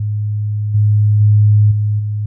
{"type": "tone with level steps", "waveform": "sine", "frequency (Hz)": 105, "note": "G#2", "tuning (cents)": 19, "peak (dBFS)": [-15, -8, -6, -12, -16], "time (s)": [0, 2.26], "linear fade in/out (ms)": 5, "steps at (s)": [0.74, 1.2, 1.71, 1.99], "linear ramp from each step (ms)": 10, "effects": []}